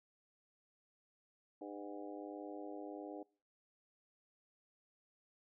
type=harmonic tone with a mistuned harmonic; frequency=101.4 Hz; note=G#2; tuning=41 cents flat; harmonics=3 / 4 / 5 / 6 / 7 / 8; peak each=-48 / -52 / -52 / -54 / -54 / -57 dBFS; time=1.61-3.23 s; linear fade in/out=5 ms; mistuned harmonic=7; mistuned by=+52 cents; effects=noise-tail reverb RT60 0.4 s tail -25 dB re dry